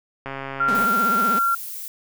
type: click train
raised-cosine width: 0.5 ms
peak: -16 dBFS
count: 81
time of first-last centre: 0.26-0.848 s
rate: 136 Hz
type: tone with pitch glide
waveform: sine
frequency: 1381 to 1373 Hz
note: F6 to F6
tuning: -20 to -30 cents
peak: -17 dBFS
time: 0.6-1.55 s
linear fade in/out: 5 ms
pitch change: -10 cents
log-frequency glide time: 0.79-1.29 s
type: tone with vibrato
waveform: sawtooth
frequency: 220 Hz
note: A3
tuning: in tune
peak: -22 dBFS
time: 0.68-1.39 s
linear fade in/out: 5 ms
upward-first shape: triangle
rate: 16 Hz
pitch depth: 300 cents each way
type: noise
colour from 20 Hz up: violet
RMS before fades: -33 dBFS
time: 0.75-1.88 s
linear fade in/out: 0 ms
effects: none